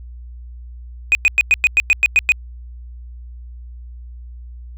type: tone bursts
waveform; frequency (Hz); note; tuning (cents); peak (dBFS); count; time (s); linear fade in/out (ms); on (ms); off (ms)
sine; 2489; D#7; 0; -6; 10; 1.12-2.32; 0; 30; 100
effects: tanh soft clip ceiling -7 dBFS + added 60 Hz sine -32 dBFS peak until 4.77 s